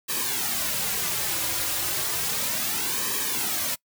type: noise with flanger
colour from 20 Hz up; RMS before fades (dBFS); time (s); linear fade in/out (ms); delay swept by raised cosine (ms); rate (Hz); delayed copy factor
white; -27; 0.08-3.76; 20; 1.4 to 4.6; 0.33; -0.75
effects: noise-tail reverb RT60 0.1 s tail -24 dB re dry